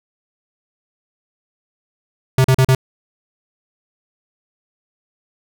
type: tone bursts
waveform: square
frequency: 130.9 Hz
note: C3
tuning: 1 cent sharp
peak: -10 dBFS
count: 4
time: 2.38-2.749 s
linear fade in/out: 2 ms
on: 63 ms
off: 39 ms
effects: none